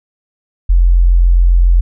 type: tone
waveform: sine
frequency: 43.65 Hz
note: F1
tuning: in tune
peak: -5 dBFS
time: 0.69-1.81 s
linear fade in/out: 10 ms
effects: none